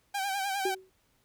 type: tone with vibrato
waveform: sawtooth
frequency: 785 Hz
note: G5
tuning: 2 cents sharp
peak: -26 dBFS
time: 0.14-0.75 s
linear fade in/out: 10 ms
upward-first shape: sine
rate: 9.8 Hz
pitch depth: 56 cents each way
type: tone with exponential decay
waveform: sine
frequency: 376.8 Hz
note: F#4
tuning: 32 cents sharp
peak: -25 dBFS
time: 0.65-0.9 s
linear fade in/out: 5 ms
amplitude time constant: 53 ms
effects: pink hiss -70 dBFS RMS until 1.24 s